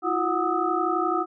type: tone cluster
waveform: sine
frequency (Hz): 328.9 / 360.6 / 735 / 1234 / 1293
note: E4 / F#4 / F#5 / D#6 / E6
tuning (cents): -4 / -45 / -12 / -15 / -34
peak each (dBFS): -28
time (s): 0.02-1.26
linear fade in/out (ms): 50
effects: none